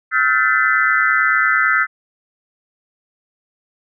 sine tone cluster, 1301 / 1410 / 1548 / 1759 / 2015 Hz, E6 / F6 / G6 / A6 / B6, -23 / +16 / -22 / -1 / +34 cents, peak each -19 dBFS, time 0.11-1.87 s, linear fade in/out 50 ms, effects none

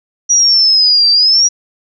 sine exponential two-way sweep, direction down then up, 5820 to 4644 to 5800 Hz, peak -6 dBFS, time 0.29-1.49 s, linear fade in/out 20 ms, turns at 1.11 s, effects none

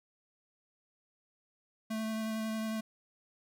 square tone with vibrato, 220 Hz, A3, in tune, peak -34 dBFS, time 1.9-2.81 s, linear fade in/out 10 ms, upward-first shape sine, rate 11 Hz, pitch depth 12 cents each way, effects none

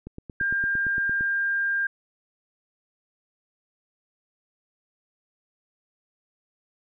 click train, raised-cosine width 3 ms, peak -24 dBFS, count 11, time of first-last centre 0.07-1.209 s, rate 8.78 Hz
sine tone, 1600 Hz, G6, 35 cents sharp, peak -22 dBFS, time 0.4-1.87 s, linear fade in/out 5 ms
effects none

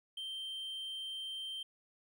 triangle tone, 3136 Hz, G7, in tune, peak -38 dBFS, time 0.17-1.63 s, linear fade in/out 5 ms, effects none

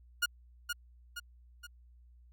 sawtooth tone with echo, 1433 Hz, F6, 44 cents sharp, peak -23 dBFS, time 0.22-0.26 s, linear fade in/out 10 ms, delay 470 ms, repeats 3, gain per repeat -6 dB, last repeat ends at 1.67 s, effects added 60 Hz sine -56 dBFS peak until 2.32 s + Opus 48 kbps

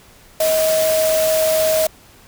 sine tone in noise, 633 Hz, D#5, 30 cents sharp, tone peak -14 dBFS, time 0.4-1.87 s, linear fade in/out 5 ms, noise white, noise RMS -23 dBFS, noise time 0.4-1.87 s, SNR +6 dB, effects pink hiss -47 dBFS RMS until 2.27 s

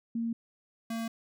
sine / square tone pair in turn, 230.6 / 227.6 Hz, A#3 / A#3, -19 / -41 cents, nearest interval unison, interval 22 cents, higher first, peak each -29 / -33 dBFS, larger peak first, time 0.15-0.33 / 0.9-1.08 s, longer neither, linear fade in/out 5 ms, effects none

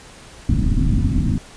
pink low-pass noise, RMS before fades -17 dBFS, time 0.49-1.38 s, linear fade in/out 2 ms, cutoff 280 Hz, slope 48 dB/octave, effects pink hiss -42 dBFS RMS until 1.56 s + resampled to 22050 Hz

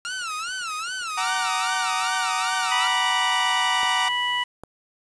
sawtooth tone with vibrato, 1375 Hz, F6, 27 cents flat, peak -24 dBFS, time 0.05-2.87 s, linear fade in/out 0 ms, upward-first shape sine, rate 2.5 Hz, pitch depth 180 cents each way
sawtooth chord, Gb augmented, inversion none, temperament equal with one note detuned, 748.2 / 932.3 / 1174.7 Hz, Gb5 / Bb5 / D6, +19 / 0 / 0 cents, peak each -24 dBFS, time 1.17-4.09 s, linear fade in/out 10 ms
harmonic tone, 982 Hz, B5, 10 cents flat, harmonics 1 / 2 / 3, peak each -26 / -26 / -26 dBFS, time 2.71-4.44 s, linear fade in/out 10 ms
clicks, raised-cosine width 1 ms, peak -24 dBFS, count 2, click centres 3.832 / 4.636 s
effects resampled to 22050 Hz + 7-bit

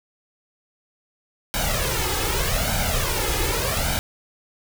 pink noise with flanger, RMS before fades -23 dBFS, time 1.54-3.99 s, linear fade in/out 0 ms, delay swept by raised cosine 1.3 to 2.4 ms, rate 0.83 Hz, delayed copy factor +0.75, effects none

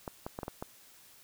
clicks, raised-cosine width 1 ms, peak -23 dBFS, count 6, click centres 0.078 / 0.265 / 0.389 / 0.432 / 0.481 / 0.625 s, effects white hiss -58 dBFS RMS until 1.23 s

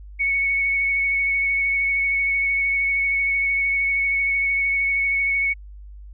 sine tone with vibrato, 2217 Hz, C#7, in tune, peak -18 dBFS, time 0.19-5.54 s, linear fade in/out 20 ms, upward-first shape sine, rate 13 Hz, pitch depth 14 cents each way, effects added 50 Hz sine -37 dBFS peak until 6.13 s

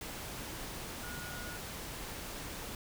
sine tone in noise, 1444 Hz, F#6, 43 cents flat, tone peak -46 dBFS, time 1.03-1.57 s, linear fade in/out 2 ms, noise pink, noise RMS -43 dBFS, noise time 0.01-2.75 s, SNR -6 dB, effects none

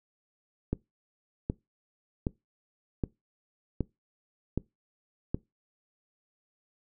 click train, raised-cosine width 3 ms, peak -15 dBFS, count 7, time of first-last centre 0.73-5.345 s, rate 1.3 Hz, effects noise-tail reverb RT60 0.2 s tail -22 dB re dry

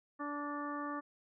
harmonic tone with a mistuned harmonic, 290.7 Hz, D4, 18 cents flat, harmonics 1 / 2 / 3 / 4 / 5 / 6, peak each -41 / -47 / -48 / -41 / -52 / -49 dBFS, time 0.19-1.01 s, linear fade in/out 20 ms, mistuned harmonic 6, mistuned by +22 cents, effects none

